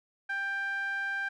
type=tone with band-pass filter; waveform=sawtooth; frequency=790 Hz; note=G5; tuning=13 cents sharp; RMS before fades=-33 dBFS; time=0.29-1.29 s; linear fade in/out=10 ms; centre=1600 Hz; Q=4.7; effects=none